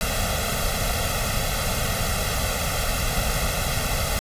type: noise with comb filter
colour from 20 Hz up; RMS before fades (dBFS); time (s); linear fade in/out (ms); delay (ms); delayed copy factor
pink; -24; 0.01-4.19; 0; 1.5; +0.9
effects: resampled to 32000 Hz